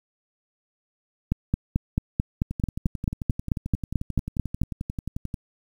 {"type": "two click trains", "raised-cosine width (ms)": 5, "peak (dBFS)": [-17, -9], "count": [33, 16], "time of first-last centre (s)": [[2.51, 5.342], [1.32, 4.617]], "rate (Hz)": [11.3, 4.55], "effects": ["8-bit"]}